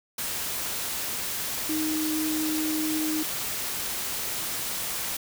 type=tone in noise; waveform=sine; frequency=311.1 Hz; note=D#4; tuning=in tune; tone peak=-26 dBFS; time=1.69-3.23 s; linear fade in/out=5 ms; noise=white; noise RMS=-31 dBFS; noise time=0.18-5.17 s; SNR=+2 dB; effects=none